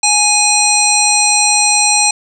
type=harmonic tone; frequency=830.6 Hz; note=G#5; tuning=in tune; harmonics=1 / 3 / 5 / 7 / 9 / 10; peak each=-16 / -16 / -16 / -16 / -16 / -16 dBFS; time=0.03-2.11 s; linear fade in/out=5 ms; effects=none